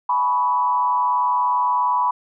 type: tone with frequency modulation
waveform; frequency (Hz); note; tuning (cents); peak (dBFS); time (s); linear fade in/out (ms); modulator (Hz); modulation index
sine; 987.8; B5; 0; -16; 0.09-2.11; 5; 137; 0.66
effects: none